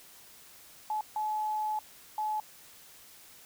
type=tone bursts at uneven times; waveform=sine; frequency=856 Hz; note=A5; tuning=48 cents flat; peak=-29 dBFS; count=3; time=0.9-1.01 / 1.16-1.79 / 2.18-2.4 s; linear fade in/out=2 ms; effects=white hiss -54 dBFS RMS until 3.45 s